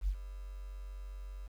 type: tone with ADSR envelope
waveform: sine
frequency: 47.53 Hz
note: F#1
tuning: 47 cents sharp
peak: -26 dBFS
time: 0.01-1.48 s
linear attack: 66 ms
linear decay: 72 ms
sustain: -15 dB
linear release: 16 ms
effects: tanh soft clip ceiling -23 dBFS + 10-bit